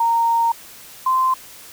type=tone pair in turn; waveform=sine; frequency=925 / 1038.3 Hz; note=A#5 / C6; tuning=-14 / -14 cents; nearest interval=major second; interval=200 cents; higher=second; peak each=-14 / -14 dBFS; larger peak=neither; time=0-0.52 / 1.06-1.34 s; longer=first; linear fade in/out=5 ms; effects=white hiss -41 dBFS RMS until 1.72 s

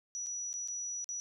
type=tone with dropouts; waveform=sine; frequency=5870 Hz; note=F#8; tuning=15 cents flat; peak=-36 dBFS; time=0.15-1.2 s; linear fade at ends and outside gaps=0 ms; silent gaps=0.262-0.268 / 0.53-0.539 / 0.676-0.684 / 1.043-1.09 s; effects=none

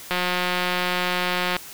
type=click train; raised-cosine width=0.3 ms; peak=-7 dBFS; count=263; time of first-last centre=0.11-1.566 s; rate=180 Hz; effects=white hiss -40 dBFS RMS until 1.73 s

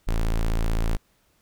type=tone; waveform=square; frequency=27.86 Hz; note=A0; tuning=23 cents sharp; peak=-21 dBFS; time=0.07-0.97 s; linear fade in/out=10 ms; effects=pink hiss -65 dBFS RMS until 1.41 s

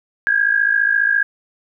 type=tone pair together; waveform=sine; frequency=1604.3 / 1659 Hz; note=G6 / G#6; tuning=+40 / -2 cents; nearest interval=minor second; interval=58 cents; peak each=-16 dBFS; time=0.27-1.23 s; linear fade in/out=0 ms; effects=none

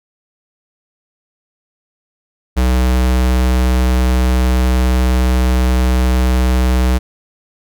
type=tone; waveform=square; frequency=62.9 Hz; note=B1; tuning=32 cents sharp; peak=-11 dBFS; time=2.56-6.99 s; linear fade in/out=20 ms; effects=none

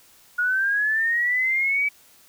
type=linear sweep; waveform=sine; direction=up; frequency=1436 to 2300 Hz; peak=-19 dBFS; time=0.38-1.89 s; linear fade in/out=10 ms; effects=white hiss -54 dBFS RMS until 2.28 s

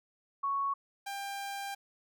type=tone pair in turn; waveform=sine / sawtooth; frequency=1110 / 795.4 Hz; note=C#6 / G5; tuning=+2 / +25 cents; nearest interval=tritone; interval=577 cents; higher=first; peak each=-29 / -33 dBFS; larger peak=first; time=0.43-0.74 / 1.06-1.75 s; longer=second; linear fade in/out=10 ms; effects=none

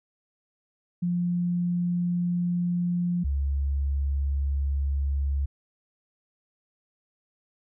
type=tone pair in turn; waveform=sine; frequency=175.5 / 69.65 Hz; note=F3 / C#2; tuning=+9 / +9 cents; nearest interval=octave + major third; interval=1600 cents; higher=first; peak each=-23 / -23 dBFS; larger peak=neither; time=1.02-3.24 / 3.24-5.46 s; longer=neither; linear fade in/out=10 ms; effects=none

